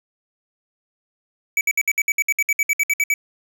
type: tone bursts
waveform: square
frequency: 2288 Hz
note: D7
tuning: 46 cents flat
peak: -16 dBFS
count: 16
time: 1.57-3.14 s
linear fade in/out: 2 ms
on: 40 ms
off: 62 ms
effects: none